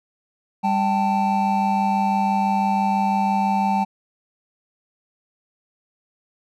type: tone cluster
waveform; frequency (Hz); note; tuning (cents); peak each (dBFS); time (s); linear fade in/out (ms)
triangle; 198.3 / 779 / 885; G3 / G5 / A5; +20 / -11 / +10; -20; 0.63-3.85; 20
effects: none